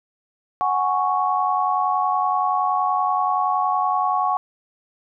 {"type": "chord", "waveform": "sine", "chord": "F# suspended second", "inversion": "none", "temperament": "equal", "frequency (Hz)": [740, 830.6, 1108.7], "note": ["F#5", "G#5", "C#6"], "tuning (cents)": [0, 0, 0], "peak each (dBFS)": [-22, -24, -21], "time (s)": [0.61, 4.37], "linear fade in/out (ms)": 0, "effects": []}